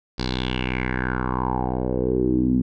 10% pulse tone with low-pass filter sweep, 63 Hz, B1, 35 cents sharp, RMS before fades -23 dBFS, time 0.18-2.62 s, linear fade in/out 10 ms, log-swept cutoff 4700 to 230 Hz, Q 5.1, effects none

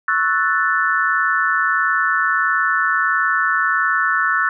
sine chord, F# minor seventh, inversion second, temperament equal, 1108.7 / 1318.5 / 1480 / 1760 Hz, C#6 / E6 / F#6 / A6, 0 / 0 / 0 / 0 cents, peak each -23 / -20 / -19 / -20 dBFS, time 0.08-4.49 s, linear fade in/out 2 ms, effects none

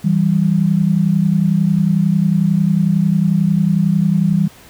sine tone pair together, 162.8 / 193.89 Hz, E3 / G3, -21 / -19 cents, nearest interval minor third, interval 302 cents, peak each -14 dBFS, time 0.04-4.48 s, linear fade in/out 10 ms, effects pink hiss -43 dBFS RMS until 4.69 s

